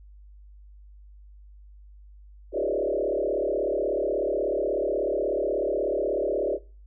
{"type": "tone with frequency modulation", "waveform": "sine", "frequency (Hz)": 480, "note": "B4", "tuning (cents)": -49, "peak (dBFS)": -23, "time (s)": [2.52, 6.59], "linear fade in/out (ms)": 50, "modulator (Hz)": 36.4, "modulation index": 3.7, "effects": ["noise-tail reverb RT60 0.4 s tail -24 dB re dry", "added 50 Hz sine -46 dBFS peak until 6.86 s"]}